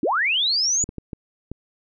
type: linear sweep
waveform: sine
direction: up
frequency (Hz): 230.1 to 7000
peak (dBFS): -18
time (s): 0.03-0.84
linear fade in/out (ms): 2
type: clicks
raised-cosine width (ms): 3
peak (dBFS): -18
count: 5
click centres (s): 0.84 / 0.891 / 0.983 / 1.132 / 1.516
effects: none